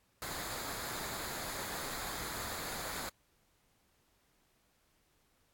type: noise with comb filter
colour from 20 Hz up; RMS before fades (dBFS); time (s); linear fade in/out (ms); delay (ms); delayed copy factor
pink; -41; 0.22-3.09; 0; 0.35; -0.55
effects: pink hiss -73 dBFS RMS until 5.53 s + AAC 64 kbps